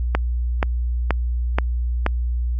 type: click train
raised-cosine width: 0.5 ms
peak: -3 dBFS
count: 5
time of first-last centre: 0.15-2.064 s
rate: 2.09 Hz
effects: added 60 Hz sine -19 dBFS peak until 2.59 s